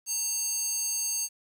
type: tone with high-pass filter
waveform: square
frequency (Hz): 915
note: A#5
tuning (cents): -32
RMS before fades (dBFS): -30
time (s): 0.06-1.29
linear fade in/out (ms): 50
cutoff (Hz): 6400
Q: 3.3
effects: 10-bit